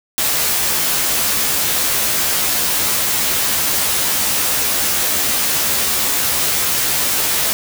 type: noise with comb filter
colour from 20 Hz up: white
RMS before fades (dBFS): -17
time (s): 0.18-7.53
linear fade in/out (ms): 0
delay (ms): 14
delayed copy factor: +0.85
effects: none